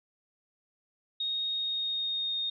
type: tone with pitch glide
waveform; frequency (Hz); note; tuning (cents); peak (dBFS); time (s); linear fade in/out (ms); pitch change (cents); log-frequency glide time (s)
sine; 3729 to 3693; A#7 to A#7; 0 to -17; -29; 1.2-2.5; 5; -17; 1.53-2.37
effects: none